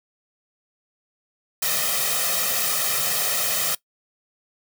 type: noise with comb filter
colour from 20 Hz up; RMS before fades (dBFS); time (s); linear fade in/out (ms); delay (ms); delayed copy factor
white; -23; 1.62-3.75; 5; 1.6; +0.95
effects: noise-tail reverb RT60 0.1 s tail -20 dB re dry + high-pass 150 Hz 12 dB/octave